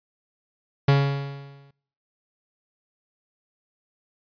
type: tone with exponential decay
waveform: 45% pulse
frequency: 139.7 Hz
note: C#3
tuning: 14 cents sharp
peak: -13 dBFS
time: 0.88-1.71 s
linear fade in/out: 5 ms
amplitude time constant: 180 ms
effects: noise-tail reverb RT60 0.7 s tail -23 dB re dry + resampled to 11025 Hz